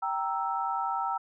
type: chord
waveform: sine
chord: E diminished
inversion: first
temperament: equal with one note detuned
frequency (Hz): 781.7 / 932.3 / 1318.5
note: G5 / Bb5 / E6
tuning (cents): -5 / 0 / 0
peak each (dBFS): -32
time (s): 0.02-1.18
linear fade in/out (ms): 10
effects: none